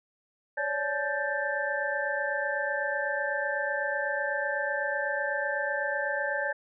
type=tone cluster; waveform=sine; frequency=551 / 579 / 859 / 1570 / 1771 Hz; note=C#5 / D5 / A5 / G6 / A6; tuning=-11 / -25 / -42 / +2 / +11 cents; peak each=-36 / -33 / -36 / -32 / -33 dBFS; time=0.57-6.53 s; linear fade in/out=10 ms; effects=none